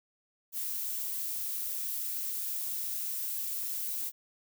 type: noise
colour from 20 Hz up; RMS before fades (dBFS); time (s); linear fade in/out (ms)
violet; -35; 0.52-4.12; 50
effects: none